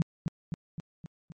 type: tone with echo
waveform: sine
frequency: 163.3 Hz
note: E3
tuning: 16 cents flat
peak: -21 dBFS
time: 0-0.02 s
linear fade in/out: 0 ms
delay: 260 ms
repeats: 5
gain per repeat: -4 dB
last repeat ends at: 1.32 s
effects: MP3 32 kbps